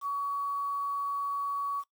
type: tone with quantisation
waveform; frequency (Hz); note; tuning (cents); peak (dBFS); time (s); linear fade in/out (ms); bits
sine; 1128; C#6; +30; -29; 0.01-1.84; 50; 9
effects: noise-tail reverb RT60 0.1 s tail -18 dB re dry